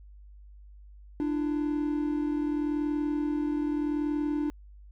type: tone pair together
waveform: triangle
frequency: 296 / 336.8 Hz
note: D4 / E4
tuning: +14 / +37 cents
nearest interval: major second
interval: 223 cents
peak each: -25 / -32 dBFS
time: 1.2-4.5 s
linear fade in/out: 0 ms
effects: added 50 Hz sine -47 dBFS peak until 4.91 s